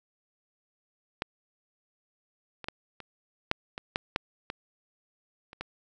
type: clicks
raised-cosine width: 0.3 ms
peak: -13 / -24 / -16 / -26 / -8 / -20 / -11 / -10 / -18 / -29 / -19 dBFS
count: 11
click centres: 1.221 / 2.643 / 2.685 / 3.003 / 3.514 / 3.779 / 3.959 / 4.161 / 4.501 / 5.531 / 5.61 s
effects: none